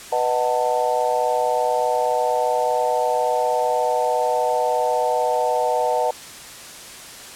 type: chord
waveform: sine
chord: B dominant seventh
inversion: none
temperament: just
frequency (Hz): 493.9 / 617.4 / 740.8 / 889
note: B4 / D#5 / F#5 / A5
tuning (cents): 0 / -14 / +2 / +18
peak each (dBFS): -23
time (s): 0.12-6.11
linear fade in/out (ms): 5
effects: white hiss -38 dBFS RMS until 7.35 s + low-pass 10000 Hz 12 dB/octave

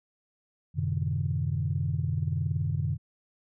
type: chord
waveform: sine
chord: F# diminished seventh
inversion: none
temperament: equal with one note detuned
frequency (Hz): 92.5 / 110 / 130.81 / 152.27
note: F#2 / A2 / C3 / Eb3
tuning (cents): 0 / 0 / 0 / -37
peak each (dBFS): -30 / -35 / -31 / -30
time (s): 0.74-2.98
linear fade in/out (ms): 50
effects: tanh soft clip ceiling -16 dBFS

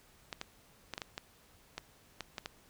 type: clicks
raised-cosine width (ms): 0.2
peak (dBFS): -21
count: 10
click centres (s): 0.328 / 0.414 / 0.937 / 0.979 / 1.018 / 1.179 / 1.78 / 2.207 / 2.382 / 2.459
effects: pink hiss -63 dBFS RMS until 2.69 s

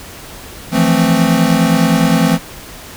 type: chord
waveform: square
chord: F major seventh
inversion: third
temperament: equal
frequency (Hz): 164.81 / 174.61 / 220 / 261.6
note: E3 / F3 / A3 / C4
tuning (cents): 0 / 0 / 0 / 0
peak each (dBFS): -16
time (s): 0.71-2.39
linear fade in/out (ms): 50
effects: pink hiss -33 dBFS RMS until 2.96 s

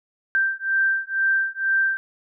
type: beating tone pair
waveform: sine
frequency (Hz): 1568 / 1570.1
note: G6 / G6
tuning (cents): 0 / +2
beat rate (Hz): 2.1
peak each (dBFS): -22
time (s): 0.35-1.97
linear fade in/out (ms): 0
effects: none

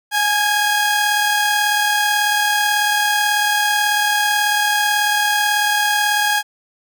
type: tone pair together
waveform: sawtooth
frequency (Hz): 836.6 / 1635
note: G#5 / G#6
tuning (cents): +12 / -28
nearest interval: octave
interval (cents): 1160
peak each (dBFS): -14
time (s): 0.11-6.43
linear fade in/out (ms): 50
effects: none

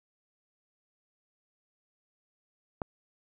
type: click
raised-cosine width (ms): 1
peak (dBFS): -18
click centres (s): 2.818
effects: none

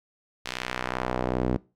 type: tone with band-pass filter sweep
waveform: sawtooth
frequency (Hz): 62.6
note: B1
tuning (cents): +24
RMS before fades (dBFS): -29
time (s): 0.45-1.57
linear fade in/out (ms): 10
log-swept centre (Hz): 3700 to 290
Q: 0.89
effects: noise-tail reverb RT60 0.3 s tail -22 dB re dry

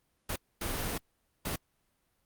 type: noise bursts at uneven times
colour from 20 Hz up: pink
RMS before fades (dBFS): -34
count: 3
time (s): 0.29-0.36 / 0.61-0.98 / 1.45-1.56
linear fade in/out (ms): 5
effects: pink hiss -75 dBFS RMS until 2.25 s + Opus 32 kbps

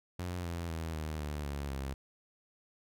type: tone with pitch steps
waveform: sawtooth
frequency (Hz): 89.1 / 85.13 / 81.33 / 77.7 / 74.23 / 70.92 / 67.76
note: F2 / F2 / E2 / D#2 / D2 / C#2 / C#2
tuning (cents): +35 / -44 / -23 / -2 / +19 / +40 / -39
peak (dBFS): -32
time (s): 0.19-1.94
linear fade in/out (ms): 5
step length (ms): 250
effects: none

